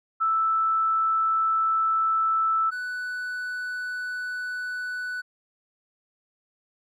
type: tone pair in turn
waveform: sine / triangle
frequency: 1318.5 / 1487.6 Hz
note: E6 / F#6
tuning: 0 / +9 cents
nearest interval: major second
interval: 209 cents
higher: second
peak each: -20 / -27 dBFS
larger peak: first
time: 0.2-2.71 / 2.71-5.22 s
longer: neither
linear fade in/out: 20 ms
effects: none